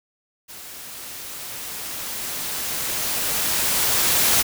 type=noise with level ramp; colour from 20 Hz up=white; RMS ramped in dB=-39 to -17 dBFS; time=0.48-4.43 s; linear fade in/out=20 ms; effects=none